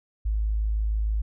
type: tone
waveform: sine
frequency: 53.2 Hz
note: G#1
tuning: 42 cents sharp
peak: -22 dBFS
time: 0.25-1.22 s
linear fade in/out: 10 ms
effects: none